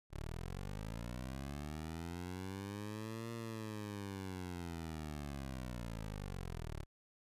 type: linear two-way sweep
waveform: 15% pulse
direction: up then down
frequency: 34.65 to 116.54 to 34.65 Hz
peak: -36 dBFS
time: 0.1-6.86 s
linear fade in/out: 50 ms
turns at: 3.32 s
effects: resampled to 32000 Hz

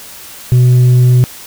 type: tone with tanh clipping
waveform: sine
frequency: 124.8 Hz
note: B2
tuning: 19 cents sharp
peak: -5 dBFS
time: 0.52-1.24 s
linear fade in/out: 0 ms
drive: 3 dB
effects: white hiss -32 dBFS RMS until 1.46 s

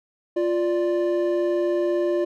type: tone pair together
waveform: triangle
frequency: 349.2 / 587.3 Hz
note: F4 / D5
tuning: 0 / 0 cents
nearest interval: major sixth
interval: 900 cents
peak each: -19 / -23 dBFS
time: 0.36-2.25 s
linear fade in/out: 10 ms
effects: none

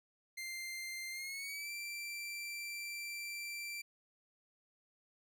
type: tone with pitch glide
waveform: sawtooth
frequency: 2093 to 2349 Hz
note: C7 to D7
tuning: 0 to 0 cents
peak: -38 dBFS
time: 0.37-3.82 s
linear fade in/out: 10 ms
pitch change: +200 cents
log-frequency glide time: 1.12-1.71 s
effects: none

